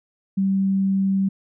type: tone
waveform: sine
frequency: 193.7 Hz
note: G3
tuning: 20 cents flat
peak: -17 dBFS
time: 0.37-1.29 s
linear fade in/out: 10 ms
effects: none